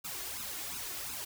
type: noise with flanger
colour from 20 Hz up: white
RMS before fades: -40 dBFS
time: 0.04-1.25 s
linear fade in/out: 10 ms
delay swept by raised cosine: 0.76 to 2.86 ms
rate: 2.8 Hz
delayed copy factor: +0.8
effects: none